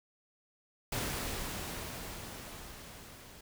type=noise with level ramp; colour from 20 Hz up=pink; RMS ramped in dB=-35 to -53 dBFS; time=0.92-3.41 s; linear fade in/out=5 ms; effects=none